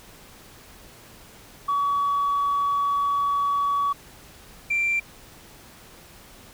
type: tone pair in turn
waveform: sine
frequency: 1133 / 2358 Hz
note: C#6 / D7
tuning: +37 / +6 cents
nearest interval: octave + minor second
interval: 1269 cents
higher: second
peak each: -19 dBFS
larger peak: neither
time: 1.68-3.93 / 4.7-5 s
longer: first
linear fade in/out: 10 ms
effects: tanh soft clip ceiling -17 dBFS + pink hiss -48 dBFS RMS until 6.53 s